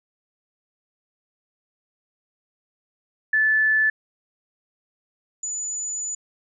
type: tone pair in turn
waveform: sine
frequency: 1743 / 6972 Hz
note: A6 / A8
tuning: -17 / -17 cents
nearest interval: 2 octaves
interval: 2400 cents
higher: second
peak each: -16 / -26 dBFS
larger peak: first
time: 3.33-3.9 / 5.43-6.15 s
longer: second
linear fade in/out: 5 ms
effects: none